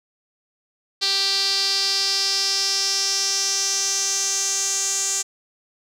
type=tone with band-pass filter sweep; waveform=sawtooth; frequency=392 Hz; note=G4; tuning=in tune; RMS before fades=-22 dBFS; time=1.01-5.23 s; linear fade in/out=20 ms; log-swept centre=4400 to 6900 Hz; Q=5.5; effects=none